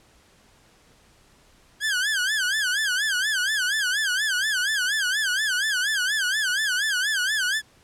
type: tone with vibrato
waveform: sawtooth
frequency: 1600 Hz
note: G6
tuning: 35 cents sharp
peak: -18 dBFS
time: 1.8-7.62 s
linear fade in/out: 50 ms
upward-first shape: sine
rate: 4.2 Hz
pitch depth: 170 cents each way
effects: pink hiss -57 dBFS RMS until 7.83 s + low-pass 10000 Hz 12 dB/octave